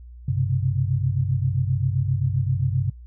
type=tone cluster; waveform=sine; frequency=96.5 / 128 / 135.6 Hz; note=G2 / C3 / C#3; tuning=-27 / -38 / -38 cents; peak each=-24 dBFS; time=0.28-2.9 s; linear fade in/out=5 ms; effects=noise-tail reverb RT60 0.1 s tail -23 dB re dry + added 60 Hz sine -39 dBFS peak until 3.06 s